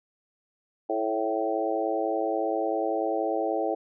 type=harmonic tone with a mistuned harmonic; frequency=110.3 Hz; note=A2; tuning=5 cents sharp; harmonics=3 / 4 / 5 / 6 / 7; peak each=-31 / -31 / -31 / -31 / -31 dBFS; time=0.89-3.75 s; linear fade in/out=10 ms; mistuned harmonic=4; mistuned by=-24 cents; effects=none